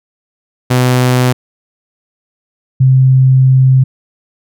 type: tone pair in turn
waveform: sawtooth / sine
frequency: 126 / 131.07 Hz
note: B2 / C3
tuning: +35 / +3 cents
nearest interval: minor second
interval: 68 cents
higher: second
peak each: -4 dBFS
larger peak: neither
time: 0.7-1.33 / 2.8-3.84 s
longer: second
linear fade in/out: 10 ms
effects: none